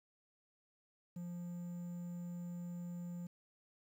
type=tone with quantisation; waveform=triangle; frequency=174.61 Hz; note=F3; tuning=in tune; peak=-40 dBFS; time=1.16-3.27 s; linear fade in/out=5 ms; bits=11; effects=none